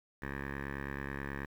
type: tone with low-pass filter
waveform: 10% pulse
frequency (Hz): 69.3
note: C#2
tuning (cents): 0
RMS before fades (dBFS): -40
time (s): 0.22-1.46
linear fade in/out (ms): 5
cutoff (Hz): 1800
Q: 4.6
effects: 10-bit